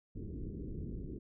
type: low-pass noise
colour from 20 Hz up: pink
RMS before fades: -42 dBFS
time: 0.15-1.19 s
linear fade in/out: 10 ms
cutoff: 410 Hz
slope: 48 dB/octave
effects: none